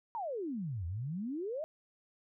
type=exponential two-way sweep; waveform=sine; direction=down then up; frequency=960 to 80.6 to 653 Hz; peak=-35 dBFS; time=0.15-1.64 s; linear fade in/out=0 ms; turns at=0.86 s; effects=none